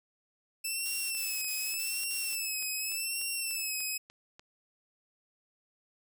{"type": "tone with vibrato", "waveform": "10% pulse", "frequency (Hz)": 2637, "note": "E7", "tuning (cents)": 0, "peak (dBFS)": -24, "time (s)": [0.64, 3.98], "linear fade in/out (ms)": 10, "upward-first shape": "sine", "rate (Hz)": 0.86, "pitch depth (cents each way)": 71}
{"type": "noise bursts", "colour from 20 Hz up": "blue", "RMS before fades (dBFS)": -43, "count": 5, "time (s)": [0.85, 2.358], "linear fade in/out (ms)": 10, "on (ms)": 260, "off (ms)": 52}
{"type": "click train", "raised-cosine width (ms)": 0.2, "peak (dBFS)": -33, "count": 12, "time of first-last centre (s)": [1.15, 4.395], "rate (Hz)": 3.39}
{"effects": []}